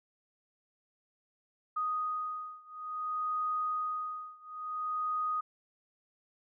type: beating tone pair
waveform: sine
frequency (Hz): 1244.5 / 1245.07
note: D#6 / D#6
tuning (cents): 0 / +1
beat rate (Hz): 0.57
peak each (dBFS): -35 / -36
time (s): 1.76-5.41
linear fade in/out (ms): 10
effects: none